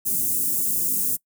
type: band-stop noise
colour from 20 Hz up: white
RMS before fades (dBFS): -23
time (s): 0.05-1.17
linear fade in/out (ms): 20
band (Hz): 330 to 8000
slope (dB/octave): 24
effects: noise-tail reverb RT60 0.1 s tail -23 dB re dry + high-pass 150 Hz 12 dB/octave